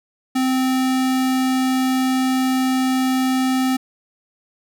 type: tone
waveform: square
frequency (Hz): 259.6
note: C4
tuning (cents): -13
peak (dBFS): -17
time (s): 0.35-3.77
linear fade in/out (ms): 10
effects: none